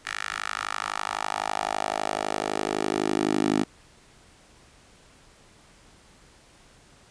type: tone with high-pass filter sweep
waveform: 10% pulse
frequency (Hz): 51.91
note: G#1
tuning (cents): 0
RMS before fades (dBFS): -28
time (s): 0.05-3.64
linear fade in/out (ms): 10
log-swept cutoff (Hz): 1700 to 270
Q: 2.3
effects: pink hiss -55 dBFS RMS until 7.1 s + resampled to 22050 Hz